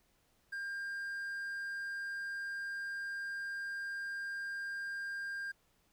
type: tone with quantisation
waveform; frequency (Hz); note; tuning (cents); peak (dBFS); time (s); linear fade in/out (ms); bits
triangle; 1600; G6; +35; -36; 0.52-5.52; 10; 11
effects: pink hiss -73 dBFS RMS until 5.92 s